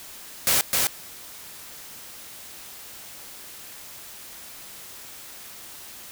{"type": "noise with echo", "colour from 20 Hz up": "white", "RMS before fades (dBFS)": -20, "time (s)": [0.47, 0.61], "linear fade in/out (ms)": 0, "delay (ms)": 260, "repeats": 1, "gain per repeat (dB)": -2, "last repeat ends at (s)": 0.87, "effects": ["white hiss -42 dBFS RMS until 6.11 s"]}